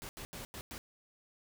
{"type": "noise bursts at uneven times", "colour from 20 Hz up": "pink", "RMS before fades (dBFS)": -45, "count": 5, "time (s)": [[0.02, 0.09], [0.17, 0.25], [0.33, 0.45], [0.54, 0.61], [0.71, 0.78]], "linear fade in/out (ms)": 0, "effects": []}